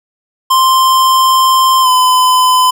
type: tone with pitch glide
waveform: square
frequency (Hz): 1046.5 to 1014.9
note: C6 to B5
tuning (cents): 0 to +47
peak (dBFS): -7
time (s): 0.5-2.71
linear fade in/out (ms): 10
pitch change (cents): -53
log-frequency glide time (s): 1.82-1.88
effects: none